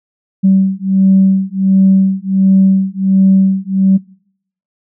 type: beating tone pair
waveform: sine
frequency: 191.2 / 192.6 Hz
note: G3 / G3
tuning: -43 / -30 cents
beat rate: 1.4 Hz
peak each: -10 dBFS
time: 0.43-3.98 s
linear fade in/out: 20 ms
effects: noise-tail reverb RT60 0.7 s tail -24 dB re dry + tanh soft clip ceiling 0 dBFS